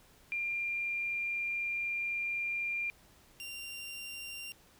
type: tone pair in turn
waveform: sine / sawtooth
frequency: 2392 / 2774 Hz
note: D7 / F7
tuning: +31 / -12 cents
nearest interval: minor third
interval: 257 cents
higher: second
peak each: -32 / -38 dBFS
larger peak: first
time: 0.32-2.9 / 3.4-4.52 s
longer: first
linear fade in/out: 0 ms
effects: pink hiss -62 dBFS RMS until 4.79 s